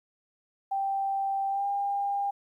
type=tone with pitch glide; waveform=sine; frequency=784 to 801.9 Hz; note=G5 to G5; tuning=0 to +39 cents; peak=-26 dBFS; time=0.71-2.31 s; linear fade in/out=10 ms; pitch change=+39 cents; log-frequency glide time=1.49-1.66 s; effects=11-bit